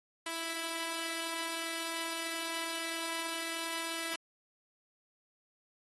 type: tone pair together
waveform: 5% pulse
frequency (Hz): 330 / 991.7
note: E4 / B5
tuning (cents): +2 / +7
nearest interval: octave + perfect fifth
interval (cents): 1905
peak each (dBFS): -25 / -31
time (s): 0.26-4.16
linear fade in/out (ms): 5
effects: AAC 32 kbps